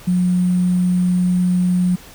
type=tone with sample-and-hold; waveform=sine; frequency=180 Hz; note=F#3; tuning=47 cents flat; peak=-13 dBFS; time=0.07-1.96 s; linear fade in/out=10 ms; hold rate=8820 Hz; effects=pink hiss -41 dBFS RMS until 2.14 s